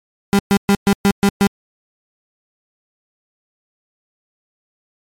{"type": "tone bursts", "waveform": "35% pulse", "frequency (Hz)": 199.7, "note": "G3", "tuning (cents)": 32, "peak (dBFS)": -8, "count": 7, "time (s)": [0.33, 1.47], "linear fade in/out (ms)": 0, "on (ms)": 60, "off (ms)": 120, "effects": ["MP3 64 kbps"]}